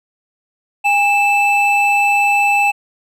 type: tone pair together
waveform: triangle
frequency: 811.6 / 2637 Hz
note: G#5 / E7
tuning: -40 / 0 cents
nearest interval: octave + minor sixth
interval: 2040 cents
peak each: -12 dBFS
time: 0.84-2.72 s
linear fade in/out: 20 ms
effects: none